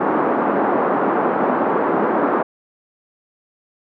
pink band-pass noise, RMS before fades -18 dBFS, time 0-2.43 s, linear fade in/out 10 ms, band 240 to 1300 Hz, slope 24 dB/octave, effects none

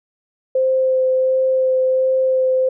sine tone with vibrato, 520 Hz, C5, 11 cents flat, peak -13 dBFS, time 0.55-2.69 s, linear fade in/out 5 ms, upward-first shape sine, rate 1.4 Hz, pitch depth 9 cents each way, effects none

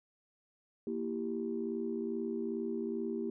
sine chord, E diminished, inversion second, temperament equal, 233.1 / 329.6 / 392 Hz, Bb3 / E4 / G4, 0 / 0 / 0 cents, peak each -37 / -39 / -37 dBFS, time 0.87-3.3 s, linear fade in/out 2 ms, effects tanh soft clip ceiling -24 dBFS

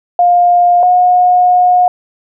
sine tone pair in turn, 706 / 721.7 Hz, F5 / F#5, +19 / -43 cents, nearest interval unison, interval 38 cents, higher second, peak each -5 dBFS, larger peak neither, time 0.19-0.83 / 0.83-1.88 s, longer second, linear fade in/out 2 ms, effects none

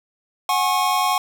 square chord, F# suspended second, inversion none, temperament equal with one note detuned, 740 / 830.6 / 1086.5 Hz, F#5 / G#5 / C#6, 0 / 0 / -35 cents, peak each -23 / -24 / -21 dBFS, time 0.49-1.18 s, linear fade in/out 2 ms, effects none

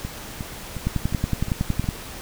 two click trains, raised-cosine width 5 ms, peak -9 / -17 dBFS, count 12 / 6, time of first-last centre 0.87-1.889 / 0.05-1.842 s, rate 10.8 / 2.79 Hz, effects pink hiss -37 dBFS RMS until 2.21 s

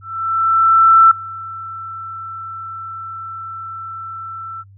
sine tone with ADSR envelope, 1334 Hz, E6, 20 cents sharp, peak -4 dBFS, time 0.01-4.64 s, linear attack 1100 ms, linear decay 5 ms, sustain -22 dB, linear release 38 ms, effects noise-tail reverb RT60 0.1 s tail -25 dB re dry + added 98 Hz sine -41 dBFS peak until 4.77 s

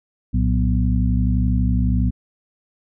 harmonic tone with a mistuned harmonic, 61.6 Hz, B1, 4 cents flat, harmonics 1 / 2 / 3 / 4, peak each -18 / -21 / -23 / -24 dBFS, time 0.33-2.11 s, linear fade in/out 20 ms, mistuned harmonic 2, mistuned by -140 cents, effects none

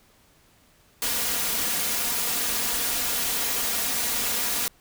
white noise with comb filter, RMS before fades -26 dBFS, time 1.02-4.68 s, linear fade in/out 0 ms, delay 4.2 ms, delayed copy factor +0.55, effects pink hiss -59 dBFS RMS until 4.8 s

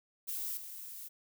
violet noise with level steps, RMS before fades -38 / -46 dBFS, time 0.27-1.09 s, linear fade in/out 20 ms, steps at 0.57 s, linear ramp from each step 2 ms, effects none

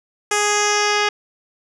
10% pulse tone with low-pass filter sweep, 415.3 Hz, G#4, in tune, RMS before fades -18 dBFS, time 0.31-1.09 s, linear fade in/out 5 ms, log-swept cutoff 8500 to 4300 Hz, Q 2.9, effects none

